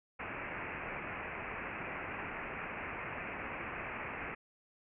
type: low-pass noise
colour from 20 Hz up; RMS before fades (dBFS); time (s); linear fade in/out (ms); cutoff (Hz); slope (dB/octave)
white; -42; 0.19-4.35; 10; 2600; 96
effects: none